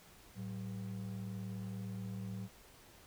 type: ring-modulated tone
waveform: triangle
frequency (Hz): 149.4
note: D3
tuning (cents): +30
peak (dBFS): -35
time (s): 0.35-2.49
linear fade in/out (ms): 50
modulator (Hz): 39.6
effects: pink hiss -60 dBFS RMS until 3.06 s